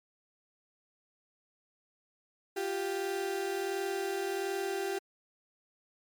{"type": "tone pair together", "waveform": "35% pulse", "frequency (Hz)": [350.6, 392], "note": ["F4", "G4"], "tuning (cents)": [7, 0], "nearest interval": "major second", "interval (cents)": 193, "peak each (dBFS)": [-36, -31], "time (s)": [2.56, 4.99], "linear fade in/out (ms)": 10, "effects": ["MP3 96 kbps"]}